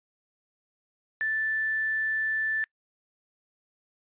sine tone with quantisation, 1760 Hz, A6, in tune, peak -25 dBFS, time 1.21-2.64 s, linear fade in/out 0 ms, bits 8, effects noise-tail reverb RT60 0.1 s tail -26 dB re dry + resampled to 8000 Hz

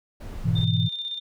brown noise, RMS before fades -35 dBFS, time 0.2-0.65 s, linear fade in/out 10 ms
sine chord, E major, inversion first, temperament equal, 103.83 / 123.47 / 164.81 Hz, G#2 / B2 / E3, 0 / 0 / 0 cents, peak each -24 dBFS, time 0.44-0.89 s, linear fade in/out 20 ms
sine tone with tremolo, 3607 Hz, A7, 42 cents sharp, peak -27 dBFS, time 0.55-1.2 s, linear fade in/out 20 ms, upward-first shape square, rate 16 Hz, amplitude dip 45%
effects none

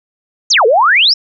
sine exponential two-way sweep, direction down then up, 7040 to 420.4 to 5580 Hz, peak -6 dBFS, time 0.5-1.14 s, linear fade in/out 10 ms, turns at 0.66 s, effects none

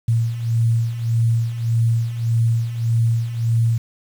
sine beating tone pair, 114 / 115.7 Hz, A#2 / A#2, -38 / -13 cents, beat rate 1.7 Hz, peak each -22 / -17 dBFS, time 0.08-3.78 s, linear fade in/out 5 ms, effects 7-bit

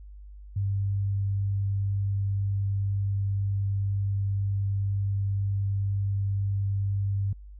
sine tone, 99 Hz, G2, 18 cents sharp, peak -24 dBFS, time 0.56-7.33 s, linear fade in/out 5 ms, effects added 50 Hz sine -42 dBFS peak until 7.59 s

